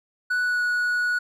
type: tone with pitch glide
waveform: triangle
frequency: 1480 to 1463.8 Hz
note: F#6 to F#6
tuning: 0 to -19 cents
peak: -19 dBFS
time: 0.3-1.19 s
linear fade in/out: 10 ms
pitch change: -19 cents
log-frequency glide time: 0.42-0.63 s
effects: none